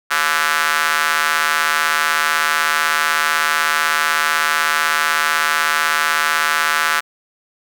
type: tone with high-pass filter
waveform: square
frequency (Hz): 78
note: D#2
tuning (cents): +5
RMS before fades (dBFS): -17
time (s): 0.1-7.01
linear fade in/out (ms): 20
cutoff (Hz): 1400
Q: 2.7
effects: none